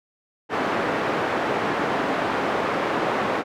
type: band-pass noise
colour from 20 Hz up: pink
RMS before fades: -24 dBFS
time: 0.49-3.44 s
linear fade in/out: 50 ms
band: 300 to 1600 Hz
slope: 12 dB/octave
effects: none